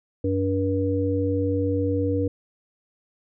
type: harmonic tone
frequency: 95.9 Hz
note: G2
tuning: 37 cents flat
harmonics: 1 / 3 / 5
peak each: -25 / -25 / -25 dBFS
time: 0.24-2.28 s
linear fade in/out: 5 ms
effects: none